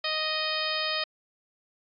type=harmonic tone; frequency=622.3 Hz; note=D#5; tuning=in tune; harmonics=1 / 2 / 3 / 4 / 5 / 6 / 7 / 8; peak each=-35 / -35 / -35 / -35 / -35 / -35 / -35 / -35 dBFS; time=0.04-1.04 s; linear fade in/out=5 ms; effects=AAC 64 kbps